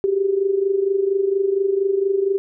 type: tone with amplitude modulation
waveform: sine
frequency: 392 Hz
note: G4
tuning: in tune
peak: -13 dBFS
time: 0.04-2.38 s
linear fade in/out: 0 ms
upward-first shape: sine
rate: 24.3 Hz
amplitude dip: 70%
effects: none